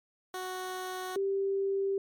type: tone pair in turn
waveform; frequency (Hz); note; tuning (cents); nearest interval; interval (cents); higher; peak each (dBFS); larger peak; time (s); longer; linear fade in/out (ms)
15% pulse / sine; 370 / 392; F#4 / G4; 0 / 0; minor second; 100; second; -29 / -27; second; 0.34-1.16 / 1.16-1.98; neither; 2
effects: MP3 96 kbps